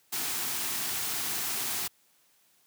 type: band-stop noise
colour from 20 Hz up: white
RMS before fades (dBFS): -32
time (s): 0.12-1.88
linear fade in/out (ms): 10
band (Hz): 450 to 630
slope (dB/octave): 96
effects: white hiss -66 dBFS RMS until 2.66 s + high-pass 100 Hz 12 dB/octave